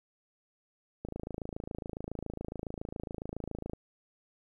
click train, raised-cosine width 2 ms, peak -24 dBFS, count 74, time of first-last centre 1.05-3.734 s, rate 27.2 Hz, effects 11-bit

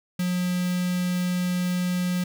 square tone with notch filter, 179.8 Hz, F#3, 49 cents flat, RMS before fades -25 dBFS, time 0.19-2.24 s, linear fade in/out 5 ms, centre 740 Hz, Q 0.59, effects none

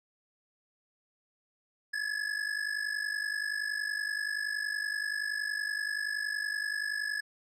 square ring-modulated tone, 1700 Hz, G#6, 40 cents sharp, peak -29 dBFS, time 1.93-7.21 s, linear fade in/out 10 ms, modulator 25.3 Hz, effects low-pass 8000 Hz 12 dB/octave

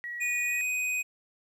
sine tone, 1918 Hz, A#6, 49 cents sharp, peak -34 dBFS, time 0.04-0.61 s, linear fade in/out 0 ms
square tone with pitch glide, 2467 to 2500 Hz, D#7 to D#7, -15 to +8 cents, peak -28 dBFS, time 0.2-1.03 s, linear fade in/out 20 ms, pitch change +23 cents, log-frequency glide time 0.43-0.61 s
effects low-pass 12000 Hz 12 dB/octave + 11-bit

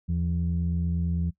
sine tone pair together, 81.16 / 170.2 Hz, E2 / F3, -26 / -44 cents, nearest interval octave + minor second, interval 1282 cents, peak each -25 / -26 dBFS, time 0.08-1.31 s, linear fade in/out 20 ms, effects noise-tail reverb RT60 0.1 s tail -21 dB re dry + tanh soft clip ceiling -18 dBFS

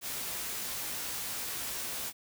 white noise with comb filter, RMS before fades -37 dBFS, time 0.01-2.13 s, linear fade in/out 50 ms, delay 16 ms, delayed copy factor +0.5, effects none

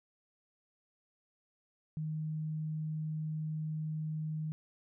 sine tone, 155.56 Hz, D#3, in tune, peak -34 dBFS, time 1.97-4.52 s, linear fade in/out 0 ms, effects none

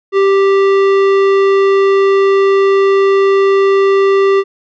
sine tone with tanh clipping, 392 Hz, G4, in tune, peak -9 dBFS, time 0.12-4.44 s, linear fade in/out 50 ms, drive 15 dB, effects none

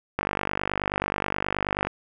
click train, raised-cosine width 0.5 ms, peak -9 dBFS, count 84, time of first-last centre 0.19-1.87 s, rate 49.4 Hz, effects none

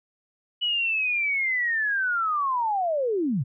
sine linear sweep, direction down, 2960 to 110 Hz, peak -22 dBFS, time 0.61-3.44 s, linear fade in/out 20 ms, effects none

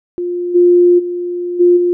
sine tone with level steps, 352.6 Hz, F4, 17 cents sharp, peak -16 / -5 / -17 / -5 / -10 dBFS, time 0.18-1.93 s, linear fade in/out 0 ms, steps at 0.54 / 0.98 / 1.59 / 1.76 s, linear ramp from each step 20 ms, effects none

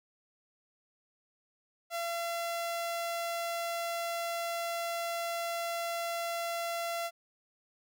sawtooth tone, 680 Hz, F5, 46 cents flat, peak -29 dBFS, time 1.9-7.11 s, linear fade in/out 50 ms, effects none

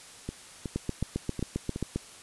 two click trains, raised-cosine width 3 ms, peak -20 / -16 dBFS, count 5 / 10, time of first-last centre 0.29-1.761 / 0.76-1.96 s, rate 2.72 / 7.5 Hz, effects white hiss -49 dBFS RMS until 2.22 s + resampled to 24000 Hz

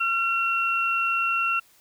sine tone pair together, 1364.5 / 2729 Hz, F6 / F7, -41 / -41 cents, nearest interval octave, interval 1200 cents, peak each -24 dBFS, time 0-1.6 s, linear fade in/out 10 ms, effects white hiss -58 dBFS RMS until 1.8 s

